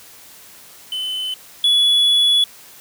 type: tone pair in turn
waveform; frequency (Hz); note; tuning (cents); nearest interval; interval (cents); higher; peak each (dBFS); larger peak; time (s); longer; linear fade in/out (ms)
triangle; 3033 / 3404; F#7 / G#7; +42 / +42; major second; 200; second; -20 / -10; second; 0.92-1.34 / 1.64-2.44; second; 2
effects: white hiss -43 dBFS RMS until 2.8 s + high-pass 60 Hz 12 dB/octave